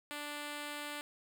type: tone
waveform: 5% pulse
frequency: 293.7 Hz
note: D4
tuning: in tune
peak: -29 dBFS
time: 0.11-1.01 s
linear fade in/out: 0 ms
effects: none